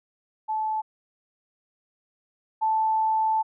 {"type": "tone pair in turn", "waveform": "sine", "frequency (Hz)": [869, 878.1], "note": ["A5", "A5"], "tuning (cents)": [-22, -4], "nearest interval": "unison", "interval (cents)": 18, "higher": "second", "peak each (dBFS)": [-24, -20], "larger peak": "second", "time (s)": [[0.48, 0.82], [2.61, 3.43]], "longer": "second", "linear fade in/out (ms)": 20, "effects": []}